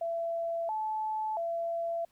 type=tone with pitch steps; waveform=sine; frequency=671 / 867 / 674 Hz; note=E5 / A5 / E5; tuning=+31 / -26 / +38 cents; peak=-30 dBFS; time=0.01-2.05 s; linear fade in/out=5 ms; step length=680 ms; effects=pink hiss -70 dBFS RMS until 2.11 s